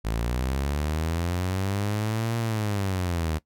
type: linear two-way sweep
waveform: sawtooth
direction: up then down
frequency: 53.2 to 116.54 to 76.2 Hz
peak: -21 dBFS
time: 0.04-3.39 s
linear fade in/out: 20 ms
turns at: 2.37 s
effects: noise-tail reverb RT60 0.1 s tail -19 dB re dry